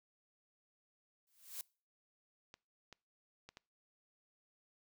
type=noise with exponential growth; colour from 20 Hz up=blue; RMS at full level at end=-41 dBFS; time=1.27-1.61 s; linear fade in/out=1 ms; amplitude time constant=72 ms
type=clicks; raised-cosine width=0.2 ms; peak=-35 dBFS; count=4; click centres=2.541 / 2.927 / 3.49 / 3.571 s
effects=noise-tail reverb RT60 0.4 s tail -25 dB re dry